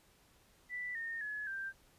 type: tone with pitch steps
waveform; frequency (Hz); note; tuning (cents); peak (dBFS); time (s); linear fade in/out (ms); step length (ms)
sine; 1975.5 / 1832.6 / 1700 / 1577; B6 / A#6 / G#6 / G6; 0 / -30 / +40 / +10; -38; 0.69-1.73; 50; 260
effects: pink hiss -67 dBFS RMS until 1.98 s + resampled to 32000 Hz